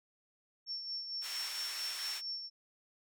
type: tone with tremolo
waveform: sine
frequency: 5440 Hz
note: F8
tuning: 46 cents flat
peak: -36 dBFS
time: 0.66-2.5 s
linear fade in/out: 50 ms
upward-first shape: sine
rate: 4.4 Hz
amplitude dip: 50%
type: band-pass noise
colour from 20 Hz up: pink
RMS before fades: -44 dBFS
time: 1.21-2.22 s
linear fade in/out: 50 ms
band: 1700 to 11000 Hz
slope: 12 dB/octave
effects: none